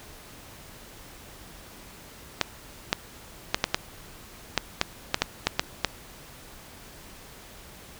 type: clicks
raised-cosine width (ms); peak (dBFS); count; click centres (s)
0.2; -3; 12; 2.413 / 2.929 / 3.545 / 3.641 / 3.745 / 4.577 / 4.814 / 5.144 / 5.22 / 5.47 / 5.595 / 5.847
effects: pink hiss -47 dBFS RMS until 7.99 s